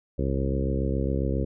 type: harmonic tone with a mistuned harmonic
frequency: 67.3 Hz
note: C2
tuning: 49 cents sharp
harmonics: 1 / 2 / 3 / 4 / 5 / 6 / 7 / 8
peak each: -27 / -30 / -32 / -33 / -34 / -35 / -35 / -36 dBFS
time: 0.18-1.45 s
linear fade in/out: 10 ms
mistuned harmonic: 1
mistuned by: -27 cents
effects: none